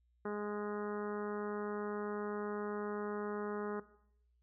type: harmonic tone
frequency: 207.7 Hz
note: G#3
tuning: in tune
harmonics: 1 / 2 / 3 / 4 / 5 / 6 / 7 / 8 / 9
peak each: -42 / -39 / -50 / -49 / -50 / -49 / -51 / -57 / -59 dBFS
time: 0.25-3.8 s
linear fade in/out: 5 ms
effects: noise-tail reverb RT60 0.7 s tail -17 dB re dry + added 60 Hz sine -70 dBFS peak until 4.42 s